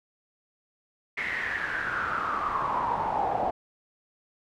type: noise with band-pass filter sweep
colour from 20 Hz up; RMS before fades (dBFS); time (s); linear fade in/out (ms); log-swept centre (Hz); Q
brown; -29; 1.17-3.51; 10; 2100 to 720; 8.4
effects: none